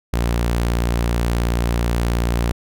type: tone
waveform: sawtooth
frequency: 58.6 Hz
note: A#1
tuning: 10 cents sharp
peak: -13 dBFS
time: 0.13-2.52 s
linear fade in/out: 5 ms
effects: none